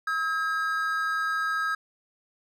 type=tone pair together; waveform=triangle; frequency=1285 / 1619 Hz; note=E6 / G#6; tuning=-45 / -45 cents; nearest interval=major third; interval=400 cents; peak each=-26 dBFS; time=0.07-1.75 s; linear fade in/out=5 ms; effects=none